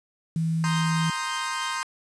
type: tone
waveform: sine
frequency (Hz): 162.8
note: E3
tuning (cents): -21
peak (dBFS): -22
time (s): 0.36-1.1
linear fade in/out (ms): 2
type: chord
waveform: sawtooth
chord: C minor seventh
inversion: third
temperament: equal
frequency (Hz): 932.3 / 1046.5 / 1244.5 / 1568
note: Bb5 / C6 / Eb6 / G6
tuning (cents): 0 / 0 / 0 / 0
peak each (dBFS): -30 / -27 / -31 / -29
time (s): 0.64-1.83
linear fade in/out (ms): 0
effects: resampled to 22050 Hz + 8-bit